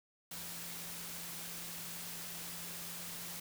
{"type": "tone in noise", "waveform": "sine", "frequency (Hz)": 171.6, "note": "F3", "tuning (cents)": -30, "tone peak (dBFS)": -54, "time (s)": [0.31, 3.4], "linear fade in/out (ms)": 5, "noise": "white", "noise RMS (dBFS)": -45, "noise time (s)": [0.31, 3.4], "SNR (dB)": -12, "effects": []}